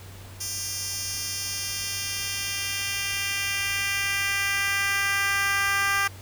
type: tone with high-pass filter sweep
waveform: 10% pulse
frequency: 397 Hz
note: G4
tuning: 22 cents sharp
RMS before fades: -27 dBFS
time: 0.4-6.08 s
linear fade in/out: 10 ms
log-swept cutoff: 5900 to 1300 Hz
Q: 1.4
effects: added 95 Hz sine -42 dBFS peak until 6.21 s + pink hiss -47 dBFS RMS until 6.21 s